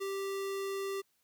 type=tone; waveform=square; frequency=391.8 Hz; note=G4; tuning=1 cent flat; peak=-35 dBFS; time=0-1.02 s; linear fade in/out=20 ms; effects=white hiss -75 dBFS RMS until 1.23 s